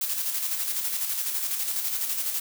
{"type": "noise with tremolo", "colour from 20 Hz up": "blue", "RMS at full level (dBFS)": -27, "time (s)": [0.01, 2.4], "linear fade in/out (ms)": 5, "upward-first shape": "square", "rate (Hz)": 12, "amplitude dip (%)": 40, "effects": []}